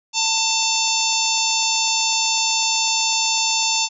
harmonic tone, 892 Hz, A5, 23 cents sharp, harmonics 1 / 3 / 4 / 5 / 6 / 7 / 8, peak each -25 / -25 / -25 / -25 / -25 / -25 / -25 dBFS, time 0.13-3.89 s, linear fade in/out 50 ms, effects none

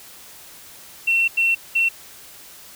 sine tone bursts at uneven times, 2711 Hz, E7, 48 cents sharp, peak -14 dBFS, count 3, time 1.07-1.28 / 1.37-1.55 / 1.75-1.89 s, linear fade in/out 10 ms, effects tanh soft clip ceiling -11 dBFS + white hiss -43 dBFS RMS until 2.75 s

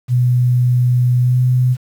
sine tone with pitch glide, 124 to 126.24 Hz, B2 to B2, +7 to +38 cents, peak -10 dBFS, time 0.08-1.77 s, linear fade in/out 50 ms, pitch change +31 cents, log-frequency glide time 1.21-1.41 s, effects 7-bit

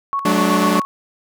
sine tone with tremolo, 1108.7 Hz, C#6, in tune, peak -17 dBFS, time 0.13-0.85 s, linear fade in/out 0 ms, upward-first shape square, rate 8 Hz, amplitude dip 60%
sawtooth chord, D major, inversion first, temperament equal with one note detuned, 185 / 214.7 / 293.7 Hz, F#3 / A3 / D4, 0 / -42 / 0 cents, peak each -15 dBFS, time 0.25-0.8 s, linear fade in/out 5 ms
effects none

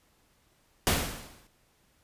pink noise with exponential decay, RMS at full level -22 dBFS, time 0.87-1.47 s, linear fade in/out 0 ms, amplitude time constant 130 ms, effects pink hiss -67 dBFS RMS until 2.03 s + resampled to 32000 Hz

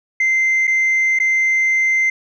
sine tone with dropouts, 2080 Hz, C7, 11 cents flat, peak -11 dBFS, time 0.2-2.1 s, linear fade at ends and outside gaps 5 ms, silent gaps 0.671-0.676 / 1.189-1.199 s, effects tanh soft clip ceiling -11 dBFS

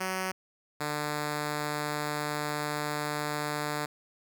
5% pulse tone pair in turn, 187.5 / 148.82 Hz, F#3 / D3, +23 / +23 cents, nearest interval major third, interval 400 cents, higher first, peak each -19 dBFS, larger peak neither, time 0-0.32 / 0.8-3.86 s, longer second, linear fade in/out 10 ms, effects none

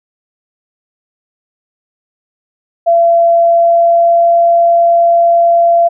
sine tone with pitch glide, 678 to 682.3 Hz, E5 to F5, +49 to -41 cents, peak -5 dBFS, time 2.86-5.89 s, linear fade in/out 20 ms, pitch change +10 cents, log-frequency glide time 3.38-4.36 s, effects none

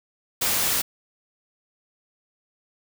white noise, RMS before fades -23 dBFS, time 0.41-0.82 s, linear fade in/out 10 ms, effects none

